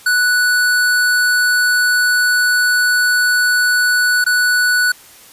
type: tone with dropouts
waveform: square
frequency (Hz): 1480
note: F#6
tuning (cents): 0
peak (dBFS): -12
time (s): 0.06-4.92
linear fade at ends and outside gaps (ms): 5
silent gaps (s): 4.242-4.263
effects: white hiss -42 dBFS RMS until 5.32 s + resampled to 32000 Hz